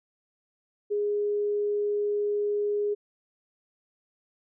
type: tone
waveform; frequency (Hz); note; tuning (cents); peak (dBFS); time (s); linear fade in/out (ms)
sine; 413.2; G#4; -9; -24; 0.9-2.95; 20
effects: none